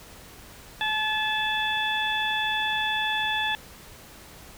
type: harmonic tone with a mistuned harmonic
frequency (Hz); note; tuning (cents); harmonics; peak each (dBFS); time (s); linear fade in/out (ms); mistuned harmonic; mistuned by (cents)
862; A5; -36; 1 / 2 / 3 / 4; -29 / -28 / -32 / -29; 0.81-3.55; 0; 3; +27
effects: pink hiss -47 dBFS RMS until 4.57 s